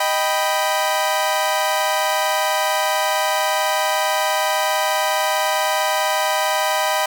sawtooth chord, Eb augmented, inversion none, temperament equal, 622.3 / 784 / 987.8 Hz, Eb5 / G5 / B5, 0 / 0 / 0 cents, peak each -18 dBFS, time 0-7.06 s, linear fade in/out 5 ms, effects none

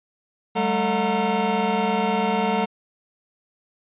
square tone cluster, 195 / 215.1 / 445.2 / 722 / 920 Hz, G3 / A3 / A4 / F#5 / A#5, -9 / -39 / +20 / -43 / -23 cents, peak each -27 dBFS, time 0.55-2.66 s, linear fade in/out 20 ms, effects resampled to 8000 Hz

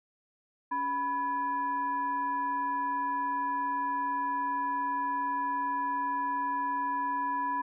sine tone with frequency modulation, 987.8 Hz, B5, in tune, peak -28 dBFS, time 0.71-7.62 s, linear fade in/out 10 ms, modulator 707 Hz, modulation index 0.49, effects none

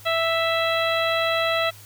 harmonic tone, 659.3 Hz, E5, in tune, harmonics 1 / 2 / 3 / 4 / 5 / 6, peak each -23 / -26 / -28 / -29 / -30 / -31 dBFS, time 0.05-1.71 s, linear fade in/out 20 ms, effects added 103 Hz sine -46 dBFS peak until 1.85 s + white hiss -47 dBFS RMS until 1.85 s

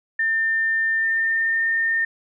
sine tone with pitch glide, 1800 to 1817.8 Hz, A6 to A#6, +39 to -44 cents, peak -18 dBFS, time 0.19-2.05 s, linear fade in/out 5 ms, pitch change +17 cents, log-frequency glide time 0.93-1.69 s, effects none

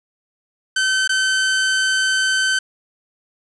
sawtooth tone with dropouts, 1535 Hz, G6, 37 cents flat, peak -12 dBFS, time 0.76-2.59 s, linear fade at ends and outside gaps 5 ms, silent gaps 1.077-1.092 s, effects resampled to 22050 Hz + 7-bit

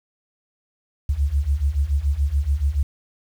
sine beating tone pair, 67 / 74 Hz, C2 / D2, +42 / +14 cents, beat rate 7 Hz, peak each -22 / -20 dBFS, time 1.09-2.83 s, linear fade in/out 5 ms, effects 8-bit

